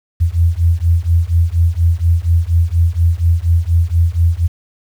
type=beating tone pair; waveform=sine; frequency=82.3 / 86.5 Hz; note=E2 / F2; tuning=-2 / -16 cents; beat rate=4.2 Hz; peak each=-13 dBFS; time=0.2-4.48 s; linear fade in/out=20 ms; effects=7-bit